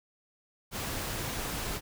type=noise; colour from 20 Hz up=pink; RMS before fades=-35 dBFS; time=0.71-1.81 s; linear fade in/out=50 ms; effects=none